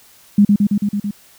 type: tone with echo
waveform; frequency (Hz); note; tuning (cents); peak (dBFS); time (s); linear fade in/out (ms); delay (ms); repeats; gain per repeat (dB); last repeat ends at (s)
sine; 204.3; G#3; -28; -6; 0.38-0.45; 5; 110; 6; -2; 1.11
effects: white hiss -48 dBFS RMS until 1.38 s

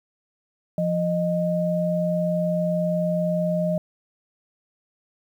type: tone pair together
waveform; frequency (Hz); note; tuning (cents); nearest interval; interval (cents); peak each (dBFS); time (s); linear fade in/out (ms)
sine; 173.27 / 618; F3 / D#5; -13 / -12; octave + minor seventh; 2201; -23; 0.78-3.78; 2
effects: 9-bit

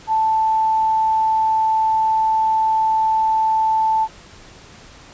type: tone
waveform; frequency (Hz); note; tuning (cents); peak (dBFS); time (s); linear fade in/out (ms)
sine; 880; A5; 0; -14; 0.07-4.08; 50
effects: pink hiss -43 dBFS RMS until 5.13 s + resampled to 16000 Hz

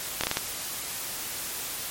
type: slowing click train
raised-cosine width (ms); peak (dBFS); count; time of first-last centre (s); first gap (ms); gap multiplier
0.2; -7; 5; 0.21-0.371; 26; 1.3
effects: white hiss -34 dBFS RMS until 1.9 s + MP3 64 kbps

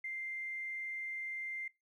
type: tone with tanh clipping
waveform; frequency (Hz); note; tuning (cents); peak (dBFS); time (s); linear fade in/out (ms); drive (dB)
triangle; 2093; C7; 0; -38; 0.04-1.68; 5; 3
effects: noise-tail reverb RT60 0.2 s tail -20 dB re dry

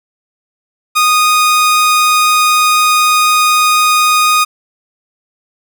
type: tone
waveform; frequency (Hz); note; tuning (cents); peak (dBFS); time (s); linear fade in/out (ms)
sawtooth; 1238; D#6; -9; -4; 0.95-4.45; 20
effects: none

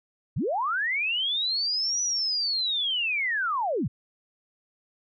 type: linear two-way sweep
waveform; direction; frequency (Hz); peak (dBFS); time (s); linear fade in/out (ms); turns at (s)
sine; up then down; 81 to 5940 to 81; -24; 0.36-3.88; 10; 2.02
effects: none

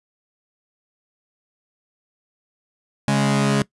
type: tone pair together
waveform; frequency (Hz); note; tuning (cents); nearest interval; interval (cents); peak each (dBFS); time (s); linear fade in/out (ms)
sawtooth; 138.62 / 207.7; C#3 / G#3; 0 / 0; perfect fifth; 700; -15; 3.08-3.62; 0
effects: noise-tail reverb RT60 0.1 s tail -20 dB re dry + resampled to 24000 Hz

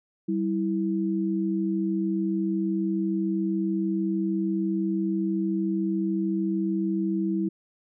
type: tone pair together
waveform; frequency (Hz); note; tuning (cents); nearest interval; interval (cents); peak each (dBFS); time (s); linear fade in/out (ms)
sine; 193.23 / 327; G3 / E4; -25 / -14; major sixth; 911; -26; 0.28-7.49; 10
effects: none

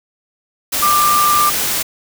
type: tone in noise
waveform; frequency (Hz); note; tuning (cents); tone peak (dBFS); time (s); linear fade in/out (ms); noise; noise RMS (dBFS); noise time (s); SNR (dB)
sine; 1188; D6; +20; -11; 0.82-1.5; 10; white; -18; 0.72-1.83; +4
effects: none

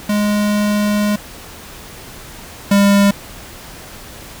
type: tone pair in turn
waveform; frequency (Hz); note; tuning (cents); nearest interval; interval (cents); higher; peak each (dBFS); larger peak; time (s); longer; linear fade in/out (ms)
square; 207.7 / 200.6; G#3 / G3; 0 / +40; minor second; 60; first; -14 / -9; second; 0.09-1.16 / 2.71-3.11; first; 5
effects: pink hiss -35 dBFS RMS until 4.4 s

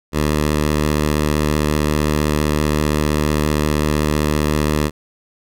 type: tone with vibrato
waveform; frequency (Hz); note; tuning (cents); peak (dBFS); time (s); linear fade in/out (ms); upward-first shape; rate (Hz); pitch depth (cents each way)
10% pulse; 75.4; D2; +46; -7; 0.12-4.91; 50; triangle; 5.7; 13
effects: none

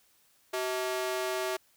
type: ring-modulated tone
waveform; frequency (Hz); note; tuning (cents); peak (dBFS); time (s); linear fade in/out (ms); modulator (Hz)
sawtooth; 510; C5; -44; -23; 0.53-1.57; 10; 132
effects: white hiss -66 dBFS RMS until 1.76 s

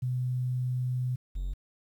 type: tone pair in turn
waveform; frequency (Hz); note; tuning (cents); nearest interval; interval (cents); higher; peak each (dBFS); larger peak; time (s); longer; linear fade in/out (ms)
sine / triangle; 126.1 / 45.24; B2 / F#1; +36 / -38; octave + tritone; 1774; first; -27 / -28; first; 0.02-1.16 / 1.35-1.54; first; 10
effects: 10-bit

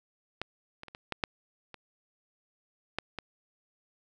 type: clicks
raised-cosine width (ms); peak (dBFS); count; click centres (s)
0.3; -17 / -26 / -30 / -27 / -16 / -11 / -28 / -14 / -20; 9; 0.416 / 0.834 / 0.883 / 0.949 / 1.123 / 1.238 / 1.743 / 2.986 / 3.187
effects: none

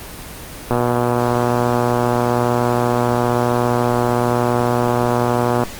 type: click train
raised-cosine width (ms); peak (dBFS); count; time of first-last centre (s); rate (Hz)
1; -3; 597; 0.71-5.636; 121
effects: pink hiss -33 dBFS RMS until 5.79 s + Opus 24 kbps

